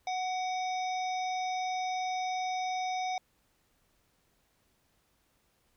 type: harmonic tone with a mistuned harmonic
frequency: 740 Hz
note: F#5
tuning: in tune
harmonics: 1 / 3 / 5 / 7 / 8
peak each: -31 / -41 / -45 / -48 / -49 dBFS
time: 0.07-3.18 s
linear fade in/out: 2 ms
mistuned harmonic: 3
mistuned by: +32 cents
effects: pink hiss -72 dBFS RMS until 5.76 s